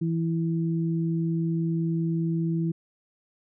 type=tone pair together; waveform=sine; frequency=164.81 / 330.1 Hz; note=E3 / E4; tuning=0 / +2 cents; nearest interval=octave; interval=1202 cents; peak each=-24 / -30 dBFS; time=0.01-2.72 s; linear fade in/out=10 ms; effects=none